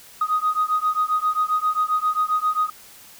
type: beating tone pair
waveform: sine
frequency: 1244.5 / 1252 Hz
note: D#6 / D#6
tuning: 0 / +10 cents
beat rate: 7.5 Hz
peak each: -21 dBFS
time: 0.21-2.7 s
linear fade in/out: 5 ms
effects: tanh soft clip ceiling -12 dBFS + white hiss -46 dBFS RMS until 3.19 s